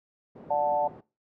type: band-pass noise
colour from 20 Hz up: pink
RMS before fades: -47 dBFS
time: 0.35-1.01 s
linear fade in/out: 10 ms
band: 180 to 580 Hz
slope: 12 dB/octave
type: chord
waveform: sine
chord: D major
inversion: none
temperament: equal with one note detuned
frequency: 587.3 / 732.8 / 880 Hz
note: D5 / F#5 / A5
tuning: 0 / -17 / 0 cents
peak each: -27 dBFS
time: 0.5-0.88 s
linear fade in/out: 10 ms
effects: noise-tail reverb RT60 0.3 s tail -19 dB re dry